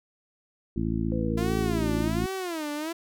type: harmonic tone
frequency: 55.4 Hz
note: A1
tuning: 13 cents sharp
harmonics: 1 / 2 / 3 / 4 / 5 / 6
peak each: -32 / -32 / -32 / -30 / -34 / -33 dBFS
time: 0.76-2.26 s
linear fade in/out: 5 ms
type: linear sweep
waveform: sine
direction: down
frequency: 510 to 340.8 Hz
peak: -33 dBFS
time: 1.12-2.1 s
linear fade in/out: 0 ms
type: tone with vibrato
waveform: sawtooth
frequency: 335.2 Hz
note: E4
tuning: 29 cents sharp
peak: -26 dBFS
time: 1.37-2.93 s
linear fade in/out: 10 ms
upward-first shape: sine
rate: 1.3 Hz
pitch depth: 230 cents each way
effects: none